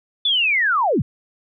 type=linear sweep; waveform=sine; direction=down; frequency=3520 to 79.8 Hz; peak=-15 dBFS; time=0.25-1.02 s; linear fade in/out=5 ms; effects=none